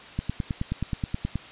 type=click train; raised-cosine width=5 ms; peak=-14 dBFS; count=12; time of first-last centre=0.19-1.356 s; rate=9.43 Hz; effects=white hiss -44 dBFS RMS until 1.51 s + resampled to 8000 Hz